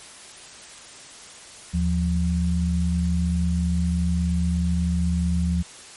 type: tone pair together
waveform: sine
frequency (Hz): 77.78 / 174.61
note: D#2 / F3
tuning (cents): 0 / 0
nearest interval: octave + major second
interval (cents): 1400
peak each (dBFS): -22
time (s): 1.73-5.63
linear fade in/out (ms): 20
effects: white hiss -43 dBFS RMS until 5.96 s + MP3 48 kbps